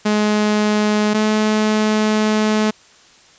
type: tone pair in turn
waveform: sawtooth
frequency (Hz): 211 / 214.7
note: G#3 / A3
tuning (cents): +28 / -42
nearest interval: unison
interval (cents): 30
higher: second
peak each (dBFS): -10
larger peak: neither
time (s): 0.05-1.14 / 1.14-2.71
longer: second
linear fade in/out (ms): 10
effects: white hiss -48 dBFS RMS until 3.38 s + resampled to 16000 Hz